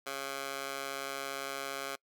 15% pulse tone with high-pass filter, 137.5 Hz, C#3, 14 cents flat, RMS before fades -39 dBFS, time 0.06-1.96 s, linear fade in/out 10 ms, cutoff 770 Hz, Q 0.83, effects noise-tail reverb RT60 0.1 s tail -26 dB re dry

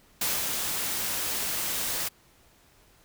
white noise with ADSR envelope, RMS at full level -27 dBFS, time 0.21-2.09 s, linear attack 5 ms, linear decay 260 ms, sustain -3 dB, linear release 16 ms, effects pink hiss -60 dBFS RMS until 3.04 s

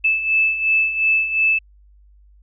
sine beating tone pair, 2622 / 2624.8 Hz, E7 / E7, -10 / -8 cents, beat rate 2.8 Hz, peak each -22 / -16 dBFS, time 0.04-1.59 s, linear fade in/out 10 ms, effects added 50 Hz sine -47 dBFS peak until 2.42 s

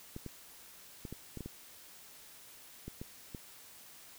clicks, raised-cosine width 3 ms, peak -29 dBFS, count 10, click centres 0.164 / 0.263 / 1.052 / 1.126 / 1.373 / 1.407 / 1.46 / 2.88 / 3.015 / 3.348 s, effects white hiss -55 dBFS RMS until 4.18 s

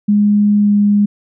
sine tone with pitch glide, 206.7 to 205.2 Hz, G#3 to G#3, -8 to -21 cents, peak -8 dBFS, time 0.08-1.06 s, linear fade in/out 10 ms, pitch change -13 cents, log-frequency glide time 0.59-0.72 s, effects none

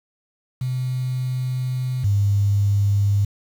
sine tone pair in turn, 127.7 / 100.92 Hz, C3 / G#2, -42 / -49 cents, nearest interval major third, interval 407 cents, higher first, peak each -21 / -15 dBFS, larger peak second, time 0.61-2.04 / 2.04-3.25 s, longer first, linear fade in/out 5 ms, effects 7-bit

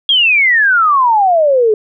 sine exponential sweep, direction down, 3322 to 415.3 Hz, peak -7 dBFS, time 0.09-1.74 s, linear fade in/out 2 ms, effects none

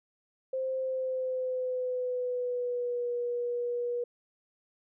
sine tone with pitch glide, 523.3 to 482.6 Hz, C5 to B4, 0 to -40 cents, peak -29 dBFS, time 0.53-4.04 s, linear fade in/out 5 ms, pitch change -140 cents, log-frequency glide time 0.79-3.11 s, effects none

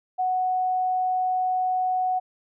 sine tone, 740 Hz, F#5, in tune, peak -21 dBFS, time 0.18-2.2 s, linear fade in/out 20 ms, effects none

